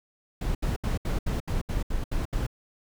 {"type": "noise bursts", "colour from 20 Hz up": "brown", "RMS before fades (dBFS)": -27, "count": 10, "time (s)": [0.41, 2.467], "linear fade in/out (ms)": 5, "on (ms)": 140, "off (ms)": 73, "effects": []}